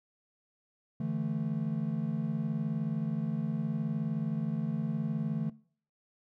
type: chord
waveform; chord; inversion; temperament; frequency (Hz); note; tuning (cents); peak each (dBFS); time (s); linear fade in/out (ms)
triangle; D suspended second; none; equal with one note detuned; 146.83 / 166.06 / 220; D3 / E3 / A3; 0 / +13 / 0; -33; 1-5.5; 5
effects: noise-tail reverb RT60 0.5 s tail -20 dB re dry